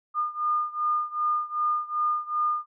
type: beating tone pair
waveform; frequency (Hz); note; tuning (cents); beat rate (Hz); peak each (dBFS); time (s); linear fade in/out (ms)
sine; 1214 / 1216.6; D#6 / D#6; -43 / -39; 2.6; -26 / -28; 0.14-2.66; 50
effects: none